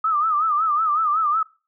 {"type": "tone with vibrato", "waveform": "sine", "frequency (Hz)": 1244.5, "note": "D#6", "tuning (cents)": 0, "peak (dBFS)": -17, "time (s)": [0.04, 1.43], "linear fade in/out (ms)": 5, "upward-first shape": "sine", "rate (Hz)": 5.4, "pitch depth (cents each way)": 110, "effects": ["noise-tail reverb RT60 0.4 s tail -26 dB re dry"]}